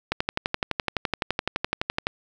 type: click train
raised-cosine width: 0.3 ms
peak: -7 dBFS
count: 24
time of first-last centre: 0.12-2.069 s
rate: 11.8 Hz
effects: 8-bit